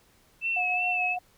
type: tone with vibrato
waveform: sine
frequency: 2637 Hz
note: E7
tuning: in tune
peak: -25 dBFS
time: 0.41-1.17 s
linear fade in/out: 50 ms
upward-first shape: sine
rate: 2.7 Hz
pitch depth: 46 cents each way
type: tone with tremolo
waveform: sine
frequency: 726 Hz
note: F#5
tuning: 33 cents flat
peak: -28 dBFS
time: 0.56-1.19 s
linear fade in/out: 10 ms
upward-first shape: sine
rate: 6.8 Hz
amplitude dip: 40%
effects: pink hiss -62 dBFS RMS until 1.37 s